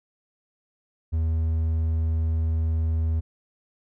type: tone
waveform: triangle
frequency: 80.5 Hz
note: E2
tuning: 41 cents flat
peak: -19 dBFS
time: 1.12-3.21 s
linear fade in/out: 20 ms
effects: none